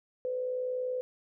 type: tone with amplitude modulation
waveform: sine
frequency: 505 Hz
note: B4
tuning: 39 cents sharp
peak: -28 dBFS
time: 0.25-1.01 s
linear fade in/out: 0 ms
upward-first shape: sine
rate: 60.3 Hz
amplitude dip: 45%
effects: none